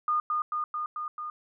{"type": "tone with echo", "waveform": "sine", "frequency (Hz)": 1221, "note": "D#6", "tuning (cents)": -33, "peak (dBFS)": -23, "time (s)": [0.08, 0.2], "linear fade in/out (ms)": 2, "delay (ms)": 220, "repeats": 5, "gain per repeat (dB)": -2, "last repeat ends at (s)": 1.3, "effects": []}